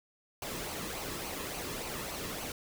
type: noise with flanger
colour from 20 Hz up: pink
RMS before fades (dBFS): -39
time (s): 0.42-2.52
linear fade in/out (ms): 2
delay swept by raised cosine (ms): 0.56 to 1.38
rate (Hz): 3.5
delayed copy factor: -0.5
effects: none